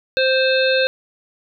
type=harmonic tone; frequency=523.3 Hz; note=C5; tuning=in tune; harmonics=1 / 3 / 5 / 7 / 8; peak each=-16 / -21 / -23 / -24 / -25 dBFS; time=0.17-0.87 s; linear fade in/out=0 ms; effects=none